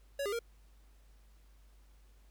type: tone with pitch steps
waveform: square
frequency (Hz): 560 / 405.5 / 466.4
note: C#5 / G#4 / A#4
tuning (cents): +18 / -41 / +1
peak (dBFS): -34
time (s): 0.19-0.391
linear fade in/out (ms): 5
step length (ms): 67
effects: added 50 Hz sine -58 dBFS peak until 2.3 s + pink hiss -71 dBFS RMS until 2.3 s